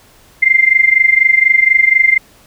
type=tone with amplitude modulation; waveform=sine; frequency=2093 Hz; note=C7; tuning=in tune; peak=-3 dBFS; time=0.42-2.18 s; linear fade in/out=10 ms; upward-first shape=sine; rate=24.1 Hz; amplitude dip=85%; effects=pink hiss -46 dBFS RMS until 2.46 s